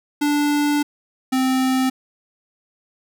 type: tone pair in turn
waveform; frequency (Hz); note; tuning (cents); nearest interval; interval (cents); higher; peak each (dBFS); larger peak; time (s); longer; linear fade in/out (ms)
square; 292.6 / 260.3; D4 / C4; -6 / -9; major second; 203; first; -17; neither; 0.21-0.83 / 1.32-1.9; first; 10
effects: none